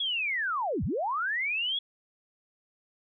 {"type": "linear two-way sweep", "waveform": "sine", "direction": "down then up", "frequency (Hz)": [3400, 58.27, 3400], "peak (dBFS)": -27, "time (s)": [0, 1.79], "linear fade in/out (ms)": 5, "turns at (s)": 0.84, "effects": []}